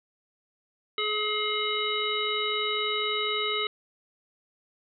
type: harmonic tone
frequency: 424 Hz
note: G#4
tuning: 36 cents sharp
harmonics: 1 / 3 / 5 / 7 / 9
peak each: -32 / -32 / -32 / -32 / -32 dBFS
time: 0.98-3.67 s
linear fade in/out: 2 ms
effects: none